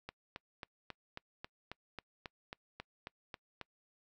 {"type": "click train", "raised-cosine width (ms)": 0.3, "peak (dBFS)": -27, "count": 14, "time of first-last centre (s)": [0.09, 3.613], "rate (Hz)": 3.69, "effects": ["noise-tail reverb RT60 0.1 s tail -26 dB re dry"]}